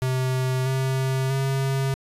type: tone with pitch steps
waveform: square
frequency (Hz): 129.4 / 132.27 / 135.21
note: C3 / C3 / C#3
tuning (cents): -19 / +19 / -43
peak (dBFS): -22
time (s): 0.02-1.94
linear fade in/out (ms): 0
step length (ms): 640
effects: resampled to 32000 Hz

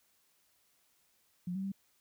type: tone with pitch steps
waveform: sine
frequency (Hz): 178.1 / 192 / 195.3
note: F3 / G3 / G3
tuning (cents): +34 / -36 / -6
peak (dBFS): -34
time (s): 1.47-1.719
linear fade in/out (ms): 5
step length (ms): 83
effects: white hiss -72 dBFS RMS until 2 s

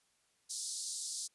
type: band-pass noise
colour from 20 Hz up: white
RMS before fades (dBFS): -41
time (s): 0.49-1.28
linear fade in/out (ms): 20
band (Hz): 4100 to 10000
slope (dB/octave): 48
effects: white hiss -74 dBFS RMS until 1.34 s + resampled to 24000 Hz

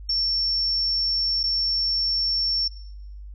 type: tone with dropouts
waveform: sine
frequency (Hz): 5440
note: F8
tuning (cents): -46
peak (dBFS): -20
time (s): 0.09-2.68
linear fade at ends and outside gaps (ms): 5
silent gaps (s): 1.432-1.437
effects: noise-tail reverb RT60 0.7 s tail -17 dB re dry + added 50 Hz sine -36 dBFS peak until 3.34 s

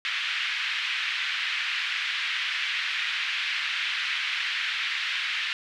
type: band-pass noise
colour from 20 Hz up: white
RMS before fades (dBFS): -29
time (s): 0.05-5.53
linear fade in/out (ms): 0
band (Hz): 1600 to 3200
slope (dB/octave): 24
effects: none

